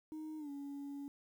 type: tone with pitch glide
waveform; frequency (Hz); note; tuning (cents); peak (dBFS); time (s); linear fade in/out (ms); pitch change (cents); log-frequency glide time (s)
sine; 311.1 to 282; D#4 to C#4; 0 to +30; -40; 0.12-1.08; 0; -170; 0.38-0.5
effects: tanh soft clip ceiling -41 dBFS + 11-bit